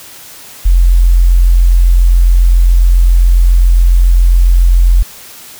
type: tone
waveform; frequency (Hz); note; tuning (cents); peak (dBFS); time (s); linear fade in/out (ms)
sine; 43.65; F1; 0; -3; 0.65-5.03; 10
effects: white hiss -33 dBFS RMS until 5.59 s